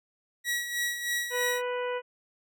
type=tone with tremolo; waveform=sawtooth; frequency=1921 Hz; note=B6; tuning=48 cents flat; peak=-23 dBFS; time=0.44-1.62 s; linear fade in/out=50 ms; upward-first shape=sine; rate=3.2 Hz; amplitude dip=60%
type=harmonic tone; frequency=493.9 Hz; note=B4; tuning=in tune; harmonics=1 / 2 / 3 / 4 / 5 / 6; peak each=-30 / -36 / -40 / -42 / -44 / -46 dBFS; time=1.3-2.02 s; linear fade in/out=50 ms
effects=none